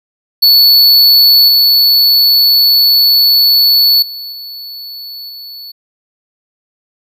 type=tone with level steps; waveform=square; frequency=4435 Hz; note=C#8; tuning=in tune; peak=-4 / -6 / -23 / -25 / -27 dBFS; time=0.42-5.72 s; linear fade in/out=10 ms; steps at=1.48 / 4.02 / 4.32 / 5.29 s; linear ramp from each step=5 ms; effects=none